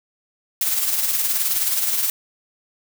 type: noise with tremolo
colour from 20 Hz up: blue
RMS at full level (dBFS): -19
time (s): 0.61-2.1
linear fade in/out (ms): 2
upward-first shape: sine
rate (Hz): 19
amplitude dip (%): 45
effects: none